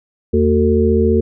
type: harmonic tone with a mistuned harmonic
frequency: 74.9 Hz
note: D2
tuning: 35 cents sharp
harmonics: 1 / 3 / 5 / 6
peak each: -16 / -16 / -16 / -16 dBFS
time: 0.33-1.21 s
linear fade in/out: 10 ms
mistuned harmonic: 1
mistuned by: +150 cents
effects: none